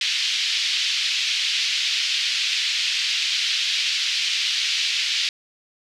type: band-pass noise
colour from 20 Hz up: pink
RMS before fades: -23 dBFS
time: 0.01-5.29 s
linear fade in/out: 2 ms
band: 2600 to 4900 Hz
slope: 24 dB/octave
effects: none